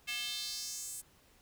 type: tone with high-pass filter sweep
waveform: square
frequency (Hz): 240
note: B3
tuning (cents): -49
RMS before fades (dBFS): -40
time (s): 0.07-1.02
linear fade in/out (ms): 20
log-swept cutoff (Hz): 2500 to 9100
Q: 2.9
effects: pink hiss -65 dBFS RMS until 1.41 s